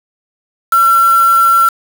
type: tone with quantisation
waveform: sine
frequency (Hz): 1354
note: E6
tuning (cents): +46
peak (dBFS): -6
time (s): 0.72-1.69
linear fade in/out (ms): 5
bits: 3
effects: none